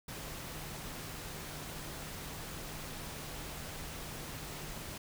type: tone in noise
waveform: sine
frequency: 151.5 Hz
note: D#3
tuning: 46 cents flat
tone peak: -52 dBFS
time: 0.08-4.98 s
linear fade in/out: 5 ms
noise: pink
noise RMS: -44 dBFS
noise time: 0.08-4.98 s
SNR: -11 dB
effects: none